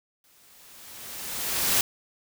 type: noise with exponential growth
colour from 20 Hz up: white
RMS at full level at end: -21 dBFS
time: 0.24-1.81 s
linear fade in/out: 2 ms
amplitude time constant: 340 ms
effects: none

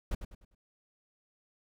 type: noise with echo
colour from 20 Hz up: brown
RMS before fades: -31 dBFS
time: 0.11-0.15 s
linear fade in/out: 5 ms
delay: 100 ms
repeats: 4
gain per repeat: -9 dB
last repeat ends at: 0.55 s
effects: none

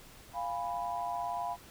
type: chord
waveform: sine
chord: F diminished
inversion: none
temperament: equal with one note detuned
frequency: 698.5 / 816.8 / 987.8 Hz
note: F5 / Ab5 / Cb6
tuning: 0 / -29 / 0 cents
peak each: -36 / -39 / -37 dBFS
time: 0.33-1.57 s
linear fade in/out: 50 ms
effects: pink hiss -54 dBFS RMS until 1.7 s

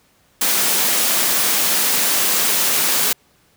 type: high-pass noise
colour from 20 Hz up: white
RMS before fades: -17 dBFS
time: 0.41-3.13 s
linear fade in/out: 5 ms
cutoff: 160 Hz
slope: 48 dB/octave
effects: pink hiss -57 dBFS RMS until 3.56 s + high-pass 60 Hz 12 dB/octave

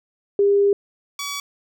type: tone pair in turn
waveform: sine / 10% pulse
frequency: 402.2 / 1137.6 Hz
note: G4 / C#6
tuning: +44 / +45 cents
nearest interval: octave + tritone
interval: 1801 cents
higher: second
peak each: -13 / -18 dBFS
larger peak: first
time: 0.39-0.73 / 1.19-1.4 s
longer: first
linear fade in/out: 2 ms
effects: none

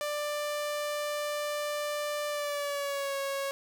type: tone with pitch glide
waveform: sawtooth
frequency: 591 to 551.4 Hz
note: D5 to C#5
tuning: +11 to -9 cents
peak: -27 dBFS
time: 0.01-3.51 s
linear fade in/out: 0 ms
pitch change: -120 cents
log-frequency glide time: 2.29-3.16 s
effects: none

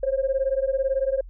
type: beating tone pair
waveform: sine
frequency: 527 / 545 Hz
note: C5 / C#5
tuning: +12 / -29 cents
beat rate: 18 Hz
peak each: -23 dBFS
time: 0.03-1.21 s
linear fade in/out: 5 ms
effects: tanh soft clip ceiling -14 dBFS + added 43 Hz sine -38 dBFS peak until 1.29 s

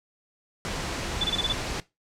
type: noise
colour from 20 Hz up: pink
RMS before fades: -31 dBFS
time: 0.65-1.8 s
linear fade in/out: 0 ms
type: tone bursts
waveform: sine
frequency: 3481 Hz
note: A7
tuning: 19 cents flat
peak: -22 dBFS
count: 6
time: 1.21-1.526 s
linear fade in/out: 5 ms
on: 31 ms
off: 26 ms
effects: noise-tail reverb RT60 0.2 s tail -18 dB re dry + low-pass 7000 Hz 12 dB/octave

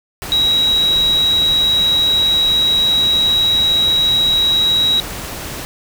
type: tone in noise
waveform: sine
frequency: 3847 Hz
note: B7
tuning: 46 cents flat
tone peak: -11 dBFS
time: 0.32-5 s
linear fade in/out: 0 ms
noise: pink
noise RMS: -27 dBFS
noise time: 0.22-5.65 s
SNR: +13 dB
effects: none

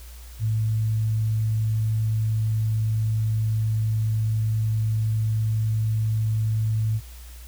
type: tone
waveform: sine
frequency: 109.9 Hz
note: A2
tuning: 2 cents flat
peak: -20 dBFS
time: 0.39-7.01 s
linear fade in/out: 50 ms
effects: added 60 Hz sine -39 dBFS peak until 7.47 s + white hiss -49 dBFS RMS until 7.47 s

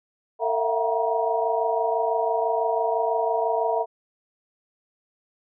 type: tone cluster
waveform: sine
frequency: 452.6 / 656 / 682 / 744 / 949 Hz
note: A4 / E5 / F5 / F#5 / A#5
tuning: +49 / -9 / -41 / +9 / +31 cents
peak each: -26 / -27 / -27 / -30 / -27 dBFS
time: 0.39-3.86 s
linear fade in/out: 50 ms
effects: none

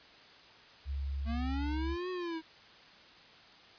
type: tone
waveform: sine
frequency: 69.3 Hz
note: C#2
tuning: in tune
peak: -33 dBFS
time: 0.85-1.97 s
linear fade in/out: 50 ms
type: linear two-way sweep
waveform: square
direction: up then down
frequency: 221.6 to 370 to 315.7 Hz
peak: -36 dBFS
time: 1.25-2.42 s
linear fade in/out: 50 ms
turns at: 2.1 s
effects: white hiss -56 dBFS RMS until 3.78 s + resampled to 11025 Hz

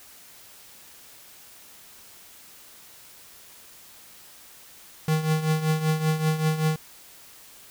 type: tone with tremolo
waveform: square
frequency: 156.7 Hz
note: D#3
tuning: 13 cents sharp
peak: -19 dBFS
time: 5.08-6.76 s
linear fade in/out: 2 ms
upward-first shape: triangle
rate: 5.2 Hz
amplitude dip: 75%
effects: white hiss -49 dBFS RMS until 7.7 s

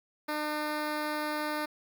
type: tone with notch filter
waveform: 10% pulse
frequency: 301.9 Hz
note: D4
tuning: 48 cents sharp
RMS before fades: -33 dBFS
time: 0.28-1.66 s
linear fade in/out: 10 ms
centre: 7500 Hz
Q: 1.4
effects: 10-bit

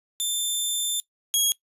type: tone pair in turn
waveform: 15% pulse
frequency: 3557 / 3305 Hz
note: A7 / G#7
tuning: +18 / -9 cents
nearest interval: minor second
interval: 127 cents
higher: first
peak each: -17 / -12 dBFS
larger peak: second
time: 0.2-1 / 1.34-1.52 s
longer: first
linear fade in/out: 0 ms
effects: noise-tail reverb RT60 0.1 s tail -20 dB re dry + resampled to 32000 Hz

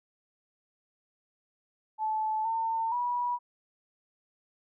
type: tone with pitch steps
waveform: sine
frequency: 869 / 903 / 972 Hz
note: A5 / A5 / B5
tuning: -22 / +45 / -28 cents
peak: -27 dBFS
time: 1.98-3.39 s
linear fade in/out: 50 ms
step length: 470 ms
effects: none

